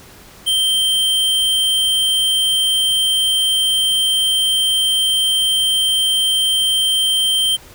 square tone, 3136 Hz, G7, in tune, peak -14 dBFS, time 0.46-7.57 s, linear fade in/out 20 ms, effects pink hiss -42 dBFS RMS until 7.74 s

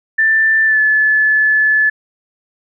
sine tone with pitch glide, 1773 to 1728.5 Hz, A6 to A6, +13 to -31 cents, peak -9 dBFS, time 0.18-1.9 s, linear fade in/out 10 ms, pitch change -44 cents, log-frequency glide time 0.65-0.8 s, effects none

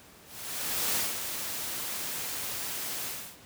white noise with ADSR envelope, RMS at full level -28 dBFS, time 0.25-3.38 s, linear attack 710 ms, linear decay 180 ms, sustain -7 dB, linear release 330 ms, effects pink hiss -53 dBFS RMS until 3.45 s + high-pass 80 Hz 12 dB/octave

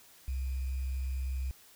sine tone with sample-and-hold, 65.41 Hz, C2, in tune, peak -31 dBFS, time 0.28-1.51 s, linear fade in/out 0 ms, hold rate 2450 Hz, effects white hiss -58 dBFS RMS until 1.75 s

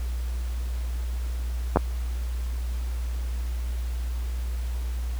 clicks, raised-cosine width 1 ms, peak -5 dBFS, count 2, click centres 1.76 / 1.771 s, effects added 60 Hz sine -26 dBFS peak until 5.19 s + pink hiss -46 dBFS RMS until 5.19 s

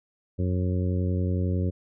harmonic tone, 91 Hz, F#2, 28 cents flat, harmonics 1 / 2 / 3 / 4 / 5 / 6, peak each -24 / -30 / -34 / -36 / -38 / -40 dBFS, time 0.38-1.71 s, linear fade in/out 20 ms, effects none

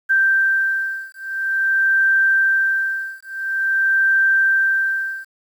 sine beating tone pair, 1568 / 1568.48 Hz, G6 / G6, 0 / +1 cents, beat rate 0.48 Hz, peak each -18 dBFS, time 0.09-5.25 s, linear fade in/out 20 ms, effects 8-bit

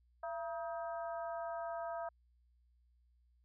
harmonic tone with a mistuned harmonic, 316.9 Hz, D#4, 32 cents sharp, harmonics 2 / 3 / 4 / 5, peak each -40 / -46 / -48 / -53 dBFS, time 0.23-2.09 s, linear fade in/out 5 ms, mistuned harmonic 2, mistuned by +110 cents, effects added 60 Hz sine -68 dBFS peak until 3.44 s

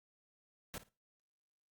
pink noise with echo, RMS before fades -44 dBFS, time 0.74-0.78 s, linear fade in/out 0 ms, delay 54 ms, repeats 2, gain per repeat -15 dB, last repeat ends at 0.888 s, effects noise-tail reverb RT60 0.3 s tail -21 dB re dry + Opus 48 kbps

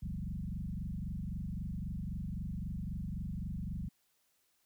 sine tone with frequency modulation, 116.54 Hz, A#2, in tune, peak -36 dBFS, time 0.02-3.89 s, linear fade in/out 10 ms, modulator 23.8 Hz, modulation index 3.6, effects white hiss -75 dBFS RMS until 4.65 s

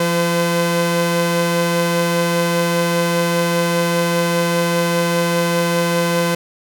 sawtooth tone pair together, 171.67 / 510 Hz, F3 / C5, -29 / -44 cents, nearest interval octave + perfect fifth, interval 1885 cents, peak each -14 dBFS, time 0-6.35 s, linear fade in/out 5 ms, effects none

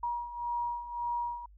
sine beating tone pair, 953 / 954.8 Hz, A#5 / A#5, +38 / +41 cents, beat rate 1.8 Hz, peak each -38 / -33 dBFS, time 0.03-1.46 s, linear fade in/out 5 ms, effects added 50 Hz sine -53 dBFS peak until 1.57 s

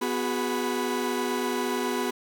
40% pulse tone cluster, 248.9 / 365.9 / 414.8 / 988 Hz, B3 / F#4 / G#4 / B5, +14 / -19 / -2 / 0 cents, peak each -30 / -30 / -31 / -32 dBFS, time 0.01-2.11 s, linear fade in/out 10 ms, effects none

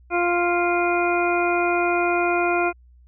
harmonic tone, 349.2 Hz, F4, in tune, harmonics 1 / 2 / 3 / 4 / 6 / 7, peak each -22 / -23 / -29 / -26 / -33 / -27 dBFS, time 0.1-2.73 s, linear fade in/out 50 ms, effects added 61 Hz sine -48 dBFS peak until 3.07 s

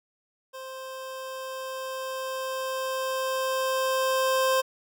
25% pulse tone with level ramp, 524 Hz, C5, 2 cents sharp, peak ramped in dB -34 to -17 dBFS, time 0.53-4.62 s, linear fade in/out 20 ms, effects none

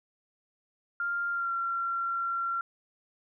sine tone with pitch glide, 1396.9 to 1368.9 Hz, F6 to F6, 0 to -35 cents, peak -28 dBFS, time 1-2.61 s, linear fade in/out 2 ms, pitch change -35 cents, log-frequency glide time 1.31-1.52 s, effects none

